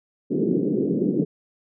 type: band-pass noise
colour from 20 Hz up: white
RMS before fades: -22 dBFS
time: 0.3-1.25 s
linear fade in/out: 20 ms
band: 150 to 420 Hz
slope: 48 dB/octave
effects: none